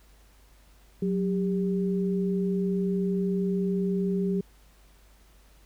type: tone pair together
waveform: sine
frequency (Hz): 184.8 / 398.2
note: F#3 / G4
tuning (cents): -2 / +27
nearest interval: octave + minor second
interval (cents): 1329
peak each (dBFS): -25 / -29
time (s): 1.02-4.41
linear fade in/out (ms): 5
effects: added 50 Hz sine -55 dBFS peak until 5.65 s + pink hiss -61 dBFS RMS until 5.65 s